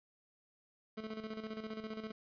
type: tone with tremolo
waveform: 25% pulse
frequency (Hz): 218.4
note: A3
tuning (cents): -13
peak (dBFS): -36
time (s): 0.97-2.12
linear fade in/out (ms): 10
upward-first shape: square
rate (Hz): 15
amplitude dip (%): 60
effects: resampled to 11025 Hz + 11-bit